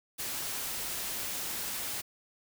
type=noise; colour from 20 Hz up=white; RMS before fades=-36 dBFS; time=0.18-2.02 s; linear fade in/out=20 ms; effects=none